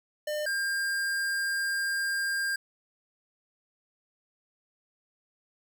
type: tone pair in turn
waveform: square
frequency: 602 / 1602.5 Hz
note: D5 / G6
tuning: +43 / +38 cents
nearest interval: octave + perfect fourth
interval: 1695 cents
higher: second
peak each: -30 / -28 dBFS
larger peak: second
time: 0.27-0.46 / 0.46-2.56 s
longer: second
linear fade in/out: 5 ms
effects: none